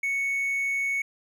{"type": "tone with hard clipping", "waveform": "triangle", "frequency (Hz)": 2217, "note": "C#7", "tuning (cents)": 0, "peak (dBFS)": -25, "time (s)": [0.03, 1.02], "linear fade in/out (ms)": 5, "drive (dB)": 5, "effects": []}